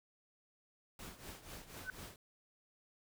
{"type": "noise with tremolo", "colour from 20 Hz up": "pink", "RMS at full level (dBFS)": -48, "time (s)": [0.99, 2.16], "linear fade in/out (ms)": 2, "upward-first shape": "triangle", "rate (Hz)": 4.1, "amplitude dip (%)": 80}
{"type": "tone with exponential growth", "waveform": "sine", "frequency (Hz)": 1514, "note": "F#6", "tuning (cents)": 39, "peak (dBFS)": -34, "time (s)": [1.8, 1.9], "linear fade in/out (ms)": 1, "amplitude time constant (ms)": 20}
{"effects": []}